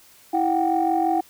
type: tone cluster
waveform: sine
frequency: 328 / 732 / 778 Hz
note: E4 / F#5 / G5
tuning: -9 / -19 / -13 cents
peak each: -22 dBFS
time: 0.33-1.21 s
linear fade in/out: 10 ms
effects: tanh soft clip ceiling -10 dBFS + white hiss -52 dBFS RMS until 1.29 s